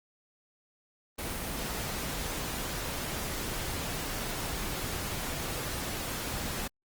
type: noise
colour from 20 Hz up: pink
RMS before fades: -35 dBFS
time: 1.18-6.68 s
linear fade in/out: 10 ms
effects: Opus 24 kbps